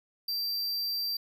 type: tone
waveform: square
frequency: 4699 Hz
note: D8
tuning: in tune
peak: -30 dBFS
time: 0.28-1.17 s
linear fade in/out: 5 ms
effects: none